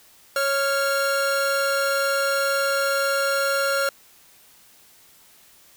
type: tone pair together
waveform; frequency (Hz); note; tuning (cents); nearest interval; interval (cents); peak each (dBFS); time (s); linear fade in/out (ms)
45% pulse; 552 / 1391; C#5 / F6; -7 / -7; octave + major third; 1600; -23; 0.36-3.89; 2
effects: white hiss -53 dBFS RMS until 5.76 s